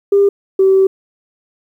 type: tone pair in turn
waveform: sine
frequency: 400 / 383.9 Hz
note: G4 / G4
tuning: +35 / -36 cents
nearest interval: minor second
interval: 71 cents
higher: first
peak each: -6 dBFS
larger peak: neither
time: 0.12-0.29 / 0.59-0.87 s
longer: second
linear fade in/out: 5 ms
effects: tanh soft clip ceiling -2 dBFS + 8-bit